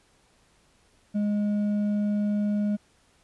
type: tone with hard clipping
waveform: sine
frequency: 207 Hz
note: G#3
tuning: 5 cents flat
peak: -24 dBFS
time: 1.14-2.77 s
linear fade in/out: 20 ms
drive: 4 dB
effects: pink hiss -63 dBFS RMS until 3.23 s + resampled to 24000 Hz